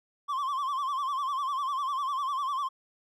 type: tone with vibrato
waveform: triangle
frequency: 1100 Hz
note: C#6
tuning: 14 cents flat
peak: -26 dBFS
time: 0.28-2.69 s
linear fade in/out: 20 ms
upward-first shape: sine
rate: 10 Hz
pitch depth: 110 cents each way
effects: none